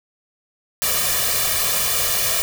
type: noise with comb filter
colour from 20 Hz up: white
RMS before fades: -20 dBFS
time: 0.82-2.42 s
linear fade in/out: 0 ms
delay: 1.7 ms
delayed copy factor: +0.9
effects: none